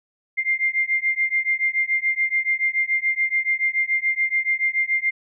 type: beating tone pair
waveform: sine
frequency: 2100 / 2107 Hz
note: C7 / C7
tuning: +6 / +12 cents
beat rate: 7 Hz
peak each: -22 dBFS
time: 0.37-5.11 s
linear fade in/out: 20 ms
effects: none